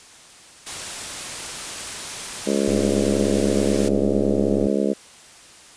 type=noise; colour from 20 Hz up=white; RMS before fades=-31 dBFS; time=0.66-3.89 s; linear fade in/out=10 ms
type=harmonic tone; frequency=69.2 Hz; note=C#2; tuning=2 cents flat; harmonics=3 / 4 / 5 / 6 / 7 / 8 / 9; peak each=-23 / -26 / -26 / -25 / -27 / -28 / -31 dBFS; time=2.46-4.94 s; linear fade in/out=20 ms
type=click train; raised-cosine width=2 ms; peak=-15 dBFS; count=199; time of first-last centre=2.68-4.668 s; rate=99.6 Hz
effects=white hiss -46 dBFS RMS until 5.76 s + resampled to 22050 Hz